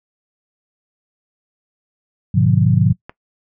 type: chord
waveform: sine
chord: G# diminished seventh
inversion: none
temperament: just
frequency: 103.83 / 124.59 / 149.51 / 179.41 Hz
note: G#2 / B2 / D3 / F3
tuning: 0 / +16 / +31 / +47 cents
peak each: -16 dBFS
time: 2.34-2.93 s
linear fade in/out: 10 ms
type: click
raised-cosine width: 0.5 ms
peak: -17 dBFS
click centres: 3.095 s
effects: noise-tail reverb RT60 0.1 s tail -20 dB re dry